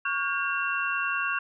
sine tone cluster, 1119 / 1428 / 1598 / 2730 Hz, C#6 / F6 / G6 / F7, +16 / +38 / +33 / -40 cents, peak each -31 dBFS, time 0.05-1.39 s, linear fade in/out 5 ms, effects none

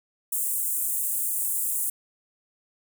pink high-pass noise, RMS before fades -27 dBFS, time 0.32-1.9 s, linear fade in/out 5 ms, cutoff 8000 Hz, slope 48 dB/octave, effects none

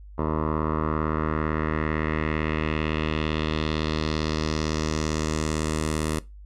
10% pulse tone with low-pass filter sweep, 77.78 Hz, D#2, in tune, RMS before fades -26 dBFS, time 0.18-6.19 s, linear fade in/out 5 ms, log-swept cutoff 940 to 10000 Hz, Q 2.3, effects noise-tail reverb RT60 0.2 s tail -18 dB re dry + added 50 Hz sine -41 dBFS peak until 6.45 s

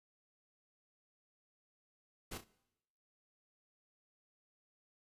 pink noise with echo, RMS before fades -44 dBFS, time 2.31-2.38 s, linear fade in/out 10 ms, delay 32 ms, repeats 2, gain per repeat -9 dB, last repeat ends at 2.444 s, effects noise-tail reverb RT60 0.9 s tail -21 dB re dry + resampled to 32000 Hz

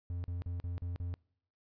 triangle tone bursts, 87.6 Hz, F2, 6 cents sharp, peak -33 dBFS, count 6, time 0.1-1.14 s, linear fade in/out 0 ms, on 140 ms, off 40 ms, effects noise-tail reverb RT60 0.7 s tail -26 dB re dry + resampled to 11025 Hz

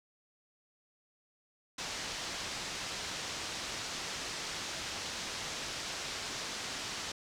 white low-pass noise, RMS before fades -40 dBFS, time 1.78-7.12 s, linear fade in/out 5 ms, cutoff 6400 Hz, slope 24 dB/octave, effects none

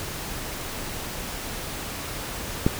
click, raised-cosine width 3 ms, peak -5 dBFS, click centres 2.665 s, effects pink hiss -33 dBFS RMS until 2.79 s

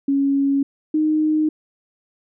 sine tone pair in turn, 277.2 / 308.8 Hz, C#4 / D#4, 0 / -13 cents, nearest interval major second, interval 187 cents, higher second, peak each -15 dBFS, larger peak neither, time 0.08-0.63 / 0.94-1.49 s, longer neither, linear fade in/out 5 ms, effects none

